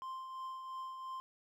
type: tone with tremolo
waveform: triangle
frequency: 1046.5 Hz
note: C6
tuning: in tune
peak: -38 dBFS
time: 0.02-1.2 s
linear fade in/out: 0 ms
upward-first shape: triangle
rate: 2.9 Hz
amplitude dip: 45%
effects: none